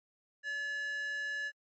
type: tone with high-pass filter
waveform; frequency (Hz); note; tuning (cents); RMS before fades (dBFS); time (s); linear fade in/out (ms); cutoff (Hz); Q
square; 572; D5; -46; -37; 0.43-1.52; 50; 1600; 6.5
effects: MP3 32 kbps